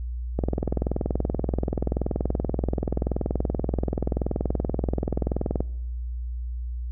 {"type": "click train", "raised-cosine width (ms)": 2, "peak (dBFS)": -11, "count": 110, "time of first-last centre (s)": [0.39, 5.605], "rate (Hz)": 20.9, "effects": ["noise-tail reverb RT60 1.0 s tail -25 dB re dry", "added 60 Hz sine -28 dBFS peak until 6.91 s"]}